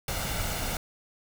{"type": "noise with comb filter", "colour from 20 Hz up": "pink", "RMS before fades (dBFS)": -31, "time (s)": [0.08, 0.77], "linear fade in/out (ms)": 2, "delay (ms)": 1.4, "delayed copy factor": 0.5, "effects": []}